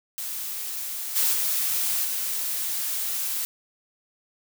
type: noise with level steps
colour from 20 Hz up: blue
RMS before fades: -32 / -22 / -25 / -28 dBFS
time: 0.18-3.45 s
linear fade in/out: 0 ms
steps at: 1.15 / 1.32 / 2.04 s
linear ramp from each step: 20 ms
effects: none